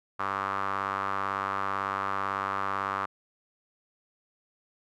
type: tone with band-pass filter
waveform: sawtooth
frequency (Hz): 98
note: G2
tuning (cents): 0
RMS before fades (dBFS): -31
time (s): 0.19-3.06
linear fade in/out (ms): 10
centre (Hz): 1200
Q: 4.6
effects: none